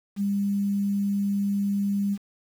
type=tone with quantisation; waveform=sine; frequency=200.5 Hz; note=G3; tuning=39 cents sharp; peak=-22 dBFS; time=0.16-2.18 s; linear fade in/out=50 ms; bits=8; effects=none